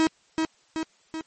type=tone with echo; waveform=45% pulse; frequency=319.5 Hz; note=D#4; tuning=46 cents sharp; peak=-18 dBFS; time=0-0.07 s; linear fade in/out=0 ms; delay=380 ms; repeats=3; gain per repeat=-4 dB; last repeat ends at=1.21 s; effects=white hiss -62 dBFS RMS until 1.26 s + MP3 32 kbps